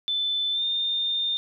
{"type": "tone with pitch glide", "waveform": "sine", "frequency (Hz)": [3520, 3623], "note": ["A7", "A7"], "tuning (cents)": [0, 50], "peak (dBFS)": -23, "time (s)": [0.08, 1.37], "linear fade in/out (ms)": 0, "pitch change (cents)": 50, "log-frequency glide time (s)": [0.52, 0.63], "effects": []}